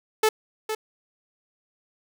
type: tone with echo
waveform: sawtooth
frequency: 435 Hz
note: A4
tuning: 20 cents flat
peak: -13 dBFS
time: 0.23-0.29 s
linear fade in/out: 5 ms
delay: 460 ms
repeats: 1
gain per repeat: -9 dB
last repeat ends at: 0.75 s
effects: none